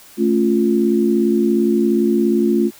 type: chord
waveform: sine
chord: A augmented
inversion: none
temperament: equal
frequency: 220 / 277.2 / 349.2 Hz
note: A3 / C#4 / E#4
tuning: 0 / 0 / 0 cents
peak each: -16 / -20 / -16 dBFS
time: 0.17-2.71 s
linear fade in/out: 50 ms
effects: white hiss -44 dBFS RMS until 2.79 s